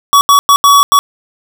square tone bursts at uneven times, 1131 Hz, C#6, 34 cents sharp, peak -4 dBFS, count 5, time 0.13-0.21 / 0.29-0.39 / 0.49-0.56 / 0.64-0.83 / 0.92-0.99 s, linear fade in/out 0 ms, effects none

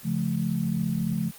sine chord, Db augmented, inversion none, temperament just, 138.59 / 173.24 / 216.5 Hz, Db3 / F3 / A3, 0 / -14 / -28 cents, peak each -30 / -27 / -28 dBFS, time 0.03-1.32 s, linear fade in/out 50 ms, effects white hiss -46 dBFS RMS until 1.38 s + Opus 24 kbps

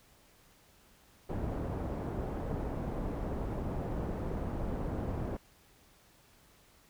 pink low-pass noise, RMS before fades -36 dBFS, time 1.29-5.37 s, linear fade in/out 5 ms, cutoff 680 Hz, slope 12 dB/octave, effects pink hiss -63 dBFS RMS until 6.89 s

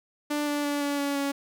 sawtooth tone with pitch steps, 294.9 / 291.8 / 288.8 / 285.8 / 282.9 / 280 Hz, D4 / D4 / D4 / D4 / C#4 / C#4, +7 / -11 / -29 / -47 / +35 / +18 cents, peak -22 dBFS, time 0.3-1.32 s, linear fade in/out 10 ms, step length 170 ms, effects none

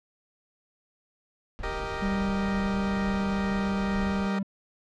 brown noise, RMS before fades -37 dBFS, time 1.59-4.27 s, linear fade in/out 0 ms
15% pulse chord, Eb major, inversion first, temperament equal, 392 / 466.2 / 622.3 Hz, G4 / Bb4 / Eb5, 0 / 0 / 0 cents, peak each -29 / -29 / -31 dBFS, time 1.63-4.39 s, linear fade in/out 5 ms
triangle tone, 196 Hz, G3, in tune, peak -24 dBFS, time 2.02-4.43 s, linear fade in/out 5 ms
effects low-pass 4000 Hz 12 dB/octave

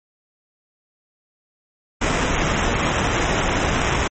pink noise with sample-and-hold, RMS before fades -20 dBFS, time 2.01-4.08 s, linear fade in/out 10 ms, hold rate 4410 Hz, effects MP3 32 kbps

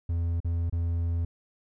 triangle tone with dropouts, 84.6 Hz, E2, 45 cents sharp, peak -23 dBFS, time 0.09-1.25 s, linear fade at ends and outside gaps 5 ms, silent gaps 0.403-0.446 / 0.698-0.725 s, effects none

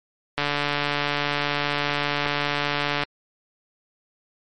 click train, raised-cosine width 0.3 ms, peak -7 dBFS, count 386, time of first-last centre 0.38-3.035 s, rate 145 Hz, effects MP3 48 kbps

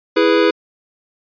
square chord, E major, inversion none, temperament equal, 329.6 / 415.3 / 493.9 Hz, E4 / G#4 / B4, 0 / 0 / 0 cents, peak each -16 dBFS, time 0.16-0.51 s, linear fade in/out 10 ms, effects resampled to 11025 Hz

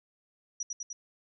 sine tone with echo, 5820 Hz, F#8, 29 cents flat, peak -31 dBFS, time 0.6-0.63 s, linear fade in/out 5 ms, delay 100 ms, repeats 3, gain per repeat -2 dB, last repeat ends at 0.93 s, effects none

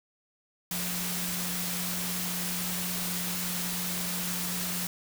sine tone in noise, 178.4 Hz, F3, 37 cents sharp, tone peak -36 dBFS, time 0.71-4.87 s, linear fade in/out 2 ms, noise white, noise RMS -33 dBFS, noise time 0.71-4.87 s, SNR -6 dB, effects none

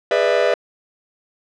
45% pulse chord, E dominant seventh, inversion first, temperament just, 412 / 494.4 / 593.3 / 659.3 Hz, G#4 / B4 / D5 / E5, -14 / +2 / +18 / 0 cents, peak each -22 / -19 / -19 / -20 dBFS, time 0.11-0.54 s, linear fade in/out 2 ms, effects low-pass 3000 Hz 12 dB/octave

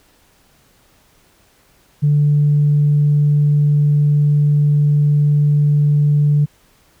sine tone, 146.83 Hz, D3, in tune, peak -9 dBFS, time 2.02-6.46 s, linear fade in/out 20 ms, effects tanh soft clip ceiling -6 dBFS + pink hiss -54 dBFS RMS until 7 s

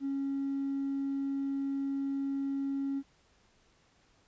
sine tone with hard clipping, 275.3 Hz, C#4, 12 cents flat, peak -31 dBFS, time 0-3.03 s, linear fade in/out 50 ms, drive 1 dB, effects pink hiss -67 dBFS RMS until 4.27 s + resampled to 16000 Hz

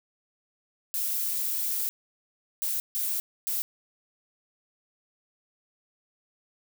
violet noise bursts at uneven times, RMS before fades -29 dBFS, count 4, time 0.94-1.89 / 2.62-2.8 / 2.95-3.2 / 3.47-3.62 s, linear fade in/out 0 ms, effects none

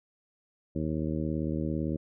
harmonic tone, 77.78 Hz, D#2, in tune, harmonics 1 / 2 / 3 / 4 / 5 / 6 / 7, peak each -36 / -33 / -34 / -34 / -40 / -44 / -41 dBFS, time 0.75-1.97 s, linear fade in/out 10 ms, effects none

